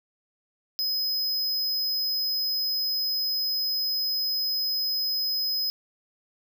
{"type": "tone", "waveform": "square", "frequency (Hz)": 5060, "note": "D#8", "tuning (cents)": 28, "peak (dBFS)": -25, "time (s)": [0.79, 5.7], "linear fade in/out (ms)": 0, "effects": []}